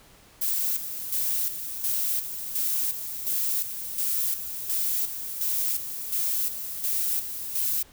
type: noise with tremolo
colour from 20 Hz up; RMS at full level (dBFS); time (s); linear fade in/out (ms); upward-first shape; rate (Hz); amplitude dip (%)
violet; -26; 0.41-7.83; 10; square; 1.4; 60
effects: pink hiss -54 dBFS RMS until 7.92 s